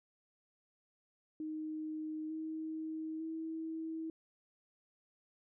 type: tone with pitch steps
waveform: sine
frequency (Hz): 311.1 / 316.5 / 322.1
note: D#4 / D#4 / E4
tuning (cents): 0 / +30 / -40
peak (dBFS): -38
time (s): 1.4-4.1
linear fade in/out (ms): 2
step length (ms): 900
effects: none